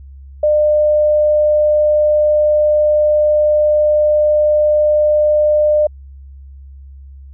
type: tone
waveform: sine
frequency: 602 Hz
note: D5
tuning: 43 cents sharp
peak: -9 dBFS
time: 0.43-5.87 s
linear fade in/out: 5 ms
effects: added 68 Hz sine -33 dBFS peak until 7.33 s